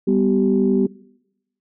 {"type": "tone cluster", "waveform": "sine", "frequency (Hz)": [196.9, 248, 386.7], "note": ["G3", "B3", "G4"], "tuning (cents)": [8, 7, -24], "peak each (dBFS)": -18, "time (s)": [0.07, 0.87], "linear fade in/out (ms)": 10, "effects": ["noise-tail reverb RT60 0.9 s tail -22 dB re dry", "tanh soft clip ceiling -5 dBFS"]}